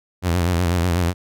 sawtooth tone with vibrato, 87.31 Hz, F2, in tune, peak -13 dBFS, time 0.22-1.14 s, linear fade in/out 50 ms, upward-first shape sine, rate 8.1 Hz, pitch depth 86 cents each way, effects none

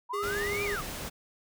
sine linear two-way sweep, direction up then down, 925 to 2424 to 1074 Hz, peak -32 dBFS, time 0.09-0.82 s, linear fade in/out 20 ms, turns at 0.64 s
square tone, 407.1 Hz, G#4, 35 cents flat, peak -33 dBFS, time 0.13-0.76 s, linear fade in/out 10 ms
pink noise, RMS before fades -38 dBFS, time 0.22-1.1 s, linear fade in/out 20 ms
effects none

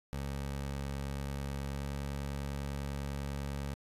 20% pulse tone with pitch glide, 69.3 to 70.02 Hz, C#2 to C#2, 0 to +18 cents, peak -31 dBFS, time 0.13-3.74 s, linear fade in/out 0 ms, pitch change +18 cents, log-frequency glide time 1.71-1.83 s, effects resampled to 32000 Hz + 12-bit

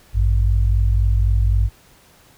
sine tone pair together, 54.12 / 98 Hz, A1 / G2, -28 / 0 cents, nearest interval minor seventh, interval 1028 cents, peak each -14 / -19 dBFS, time 0.13-1.7 s, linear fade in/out 50 ms, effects pink hiss -51 dBFS RMS until 2.37 s

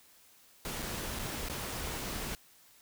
pink noise with dropouts, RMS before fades -38 dBFS, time 0.65-2.35 s, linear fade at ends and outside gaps 0 ms, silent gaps 0.822-0.826 / 1.189-1.194 / 1.486-1.498 s, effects white hiss -61 dBFS RMS until 2.81 s

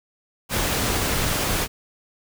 pink noise, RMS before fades -23 dBFS, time 0.49-1.68 s, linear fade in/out 50 ms, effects none

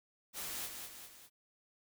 white noise with echo, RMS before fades -42 dBFS, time 0.33-0.7 s, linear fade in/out 50 ms, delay 200 ms, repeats 3, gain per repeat -5 dB, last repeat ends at 1.3 s, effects none

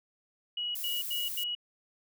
sine tone bursts, 2913 Hz, F#7, 28 cents flat, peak -31 dBFS, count 4, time 0.57-1.551 s, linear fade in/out 5 ms, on 180 ms, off 87 ms
violet noise, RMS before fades -37 dBFS, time 0.75-1.44 s, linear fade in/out 5 ms
effects none

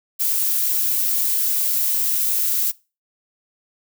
violet noise, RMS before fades -20 dBFS, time 0.19-2.72 s, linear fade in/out 20 ms, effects noise-tail reverb RT60 0.3 s tail -22 dB re dry

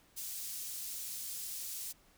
pink high-pass noise, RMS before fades -42 dBFS, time 0.16-1.93 s, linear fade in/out 20 ms, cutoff 6800 Hz, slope 12 dB/octave, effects pink hiss -66 dBFS RMS until 2.17 s

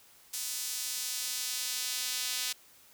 sawtooth tone with high-pass filter sweep, 251.1 Hz, B3, 29 cents sharp, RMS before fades -35 dBFS, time 0.33-2.53 s, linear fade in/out 10 ms, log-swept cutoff 6400 to 3800 Hz, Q 0.93, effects white hiss -59 dBFS RMS until 2.93 s

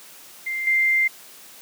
sine tone with level steps, 2093 Hz, C7, in tune, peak -24 / -16 dBFS, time 0.46-1.08 s, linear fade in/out 10 ms, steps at 0.67 s, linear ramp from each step 2 ms, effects white hiss -45 dBFS RMS until 1.61 s + high-pass 150 Hz 12 dB/octave

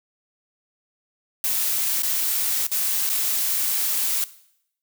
blue noise with dropouts, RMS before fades -23 dBFS, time 1.44-4.24 s, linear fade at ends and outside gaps 1 ms, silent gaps 2.022-2.032 / 2.667-2.716 / 3.093-3.099 s, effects noise-tail reverb RT60 0.7 s tail -17 dB re dry

